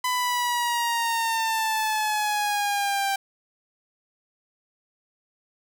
sawtooth exponential sweep, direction down, 1005 to 784 Hz, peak -19 dBFS, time 0.04-3.16 s, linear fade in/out 5 ms, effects none

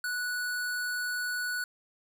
square tone, 1475 Hz, F#6, 6 cents flat, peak -31 dBFS, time 0.04-1.64 s, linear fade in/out 2 ms, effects none

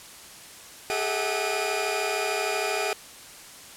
sawtooth tone cluster, 400.8 / 433.9 / 645 / 741 / 2437 Hz, G4 / A4 / E5 / F#5 / D#7, +38 / -24 / -38 / +2 / -37 cents, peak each -28 dBFS, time 0.9-2.93 s, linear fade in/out 0 ms, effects white hiss -45 dBFS RMS until 3.76 s + low-pass 11000 Hz 12 dB/octave

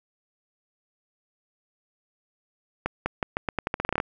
accelerating click train, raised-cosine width 0.5 ms, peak -10 dBFS, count 15, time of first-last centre 2.86-4.001 s, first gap 200 ms, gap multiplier 0.84, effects none

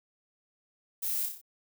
violet noise with echo, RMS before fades -33 dBFS, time 1.02-1.26 s, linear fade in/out 10 ms, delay 31 ms, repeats 5, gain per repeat -4 dB, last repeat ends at 1.415 s, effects none

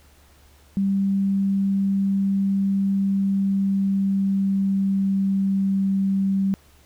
sine tone with pitch glide, 196 to 194.42 Hz, G3 to G3, 0 to -14 cents, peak -18 dBFS, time 0.77-6.54 s, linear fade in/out 0 ms, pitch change -14 cents, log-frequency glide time 3.06-5.87 s, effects added 72 Hz sine -53 dBFS peak until 6.85 s + pink hiss -56 dBFS RMS until 6.85 s

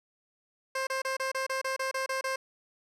15% pulse tone bursts, 529 Hz, C5, 19 cents sharp, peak -23 dBFS, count 11, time 0.75-2.36 s, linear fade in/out 5 ms, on 120 ms, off 29 ms, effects low-pass 10000 Hz 12 dB/octave

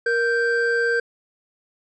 triangle tone pair together, 469.4 / 1566 Hz, A#4 / G6, +12 / -2 cents, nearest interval octave + major sixth, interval 2086 cents, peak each -19 dBFS, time 0.06-1 s, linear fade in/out 5 ms, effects resampled to 22050 Hz

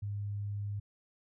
sine tone, 102.1 Hz, G#2, 29 cents flat, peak -34 dBFS, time 0.02-0.8 s, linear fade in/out 10 ms, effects none

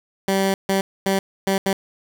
15% pulse tone bursts at uneven times, 193.8 Hz, G3, 20 cents flat, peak -11 dBFS, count 5, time 0.28-0.54 / 0.69-0.81 / 1.06-1.19 / 1.47-1.58 / 1.66-1.73 s, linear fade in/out 2 ms, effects none

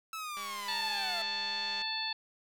sawtooth linear sweep, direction down, 1318.5 to 659.3 Hz, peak -34 dBFS, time 0.13-1.22 s, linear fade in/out 2 ms
click train, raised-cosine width 0.2 ms, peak -29 dBFS, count 295, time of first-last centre 0.37-1.818 s, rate 203 Hz
harmonic tone, 880 Hz, A5, in tune, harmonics 1 / 2 / 3 / 4 / 5, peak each -41 / -41 / -41 / -39 / -36 dBFS, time 0.68-2.13 s, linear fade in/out 5 ms
effects none

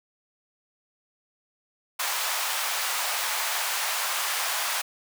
pink high-pass noise, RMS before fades -28 dBFS, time 1.99-4.82 s, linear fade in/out 10 ms, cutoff 770 Hz, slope 24 dB/octave, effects none

